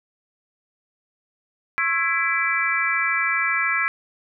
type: harmonic tone with a mistuned harmonic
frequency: 332.9 Hz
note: E4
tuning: 17 cents sharp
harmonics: 3 / 4 / 5 / 6 / 7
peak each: -30 / -26 / -25 / -25 / -24 dBFS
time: 1.78-3.88 s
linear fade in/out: 0 ms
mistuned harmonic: 3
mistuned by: +140 cents
effects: none